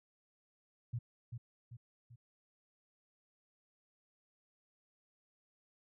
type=tone with echo; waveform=sine; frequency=118.9 Hz; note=A#2; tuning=35 cents sharp; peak=-35 dBFS; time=0.93-0.99 s; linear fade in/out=10 ms; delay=390 ms; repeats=3; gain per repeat=-6 dB; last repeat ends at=2.16 s; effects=none